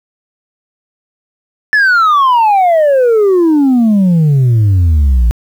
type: exponential sweep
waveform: sine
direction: down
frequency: 1760 to 55 Hz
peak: -3 dBFS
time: 1.73-5.31 s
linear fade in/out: 0 ms
effects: tanh soft clip ceiling -5 dBFS + 7-bit